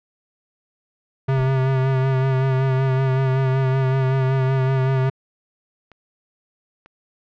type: tone with vibrato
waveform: square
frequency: 132.3 Hz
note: C3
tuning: 20 cents sharp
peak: -17 dBFS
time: 1.28-5.1 s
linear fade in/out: 10 ms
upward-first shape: sine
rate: 5.3 Hz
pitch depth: 29 cents each way
type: noise with exponential decay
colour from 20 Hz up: brown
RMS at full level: -33 dBFS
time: 1.37-1.97 s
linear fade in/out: 1 ms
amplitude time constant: 130 ms
type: click train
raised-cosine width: 0.2 ms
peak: -25 dBFS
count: 4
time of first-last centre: 4.03-6.86 s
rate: 1.06 Hz
effects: low-pass 2000 Hz 12 dB/octave